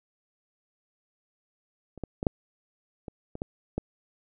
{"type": "clicks", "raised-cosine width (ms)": 2, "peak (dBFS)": [-30, -19, -17, -8, -24, -24, -18, -15], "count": 8, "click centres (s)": [1.977, 2.037, 2.229, 2.268, 3.082, 3.354, 3.419, 3.78], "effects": []}